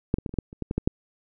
clicks, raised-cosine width 3 ms, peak -7 / -16 / -16 / -28 / -22 / -10 / -28 / -16 / -14 / -11 / -7 dBFS, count 11, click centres 0.141 / 0.185 / 0.262 / 0.293 / 0.34 / 0.387 / 0.529 / 0.623 / 0.711 / 0.78 / 0.875 s, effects none

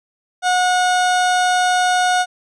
30% pulse tone, 728 Hz, F#5, 28 cents flat, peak -11 dBFS, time 0.42-2.26 s, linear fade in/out 50 ms, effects resampled to 22050 Hz

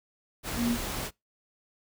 sine tone in noise, 236.5 Hz, A#3, 25 cents sharp, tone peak -25 dBFS, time 0.56-0.78 s, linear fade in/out 50 ms, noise pink, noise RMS -34 dBFS, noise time 0.43-1.11 s, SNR +6 dB, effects noise-tail reverb RT60 0.2 s tail -25 dB re dry

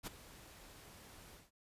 pink noise with ADSR envelope, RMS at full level -41 dBFS, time 0.03-1.51 s, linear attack 39 ms, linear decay 14 ms, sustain -16 dB, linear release 170 ms, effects resampled to 32000 Hz

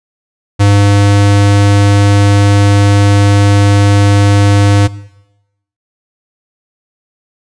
square tone, 101.1 Hz, G#2, 46 cents flat, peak -5 dBFS, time 0.59-4.88 s, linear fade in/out 20 ms, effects noise-tail reverb RT60 0.9 s tail -19 dB re dry + resampled to 22050 Hz

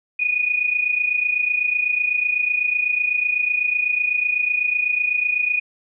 sine tone pair together, 2445 / 2473 Hz, D#7 / D#7, -31 / -11 cents, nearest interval unison, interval 20 cents, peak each -23 / -19 dBFS, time 0.19-5.6 s, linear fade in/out 10 ms, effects none

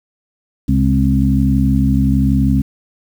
harmonic tone with a mistuned harmonic, 66.5 Hz, C2, 29 cents sharp, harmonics 1 / 2 / 3 / 4, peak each -16 / -16 / -16 / -16 dBFS, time 0.68-2.62 s, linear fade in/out 10 ms, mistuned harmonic 3, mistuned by +47 cents, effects 7-bit

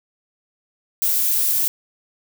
violet noise, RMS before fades -19 dBFS, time 1.02-1.68 s, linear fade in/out 0 ms, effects none

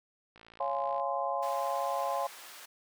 click train, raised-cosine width 0.3 ms, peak -37 dBFS, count 37, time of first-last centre 0.36-0.998 s, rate 56.4 Hz
sine chord, Db major seventh, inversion none, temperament just, 554.4 / 693 / 831.5 / 1039.4 Hz, Db5 / F5 / Ab5 / C6, 0 / -14 / +2 / -12 cents, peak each -35 dBFS, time 0.6-2.27 s, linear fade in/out 5 ms
pink high-pass noise, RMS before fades -49 dBFS, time 1.42-2.66 s, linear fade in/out 10 ms, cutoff 880 Hz, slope 12 dB/octave
effects none

